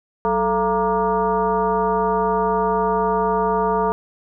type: tone with frequency modulation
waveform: sine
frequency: 686 Hz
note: F5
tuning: 31 cents flat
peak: -16 dBFS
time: 0.25-3.92 s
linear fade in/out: 0 ms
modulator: 248 Hz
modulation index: 1.8
effects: none